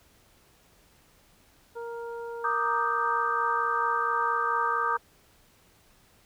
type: harmonic tone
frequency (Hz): 467.5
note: A#4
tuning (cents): +5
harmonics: 1 / 2 / 3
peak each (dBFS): -35 / -41 / -46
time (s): 1.75-4.98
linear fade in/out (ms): 20
type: chord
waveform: sine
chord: Eb major seventh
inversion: second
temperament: equal with one note detuned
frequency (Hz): 932.3 / 1180.1 / 1244.5 / 1568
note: Bb5 / D6 / Eb6 / G6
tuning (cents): 0 / +8 / 0 / 0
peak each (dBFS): -31 / -29 / -29 / -31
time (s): 2.44-4.97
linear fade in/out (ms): 5
effects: pink hiss -61 dBFS RMS until 6.25 s